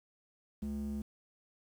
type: tone with band-pass filter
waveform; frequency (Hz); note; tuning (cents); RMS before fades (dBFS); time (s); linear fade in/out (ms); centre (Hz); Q
square; 71.3; C#2; +49; -38; 0.62-1.02; 5; 180; 6
effects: 10-bit